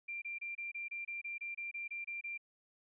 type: tone bursts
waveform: sine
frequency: 2373 Hz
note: D7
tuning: 17 cents sharp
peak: -39 dBFS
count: 14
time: 0.08-2.378 s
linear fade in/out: 10 ms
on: 140 ms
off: 26 ms
effects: none